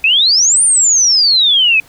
sine exponential two-way sweep, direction up then down, 2489 to 9340 to 2489 Hz, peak -7 dBFS, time 0.04-1.8 s, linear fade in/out 2 ms, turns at 0.63 s, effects pink hiss -44 dBFS RMS until 1.88 s

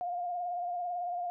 sine tone with vibrato, 707 Hz, F5, 21 cents sharp, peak -32 dBFS, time 0.01-1.3 s, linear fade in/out 0 ms, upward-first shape sine, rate 18 Hz, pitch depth 40 cents each way, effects none

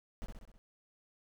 brown noise with echo, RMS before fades -40 dBFS, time 0.22-0.26 s, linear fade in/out 0 ms, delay 64 ms, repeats 5, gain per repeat -4 dB, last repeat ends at 0.58 s, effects none

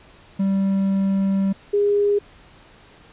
triangle / sine tone pair in turn, 194.7 / 408.5 Hz, G3 / G#4, -12 / -29 cents, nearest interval octave + minor second, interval 1283 cents, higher second, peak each -15 dBFS, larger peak neither, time 0.39-1.53 / 1.73-2.19 s, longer first, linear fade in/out 10 ms, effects pink hiss -49 dBFS RMS until 3.12 s + resampled to 8000 Hz

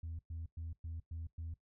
sine tone bursts, 82 Hz, E2, 9 cents flat, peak -39 dBFS, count 6, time 0.03-1.54 s, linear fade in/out 5 ms, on 160 ms, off 110 ms, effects noise-tail reverb RT60 0.1 s tail -18 dB re dry + tanh soft clip ceiling -38 dBFS

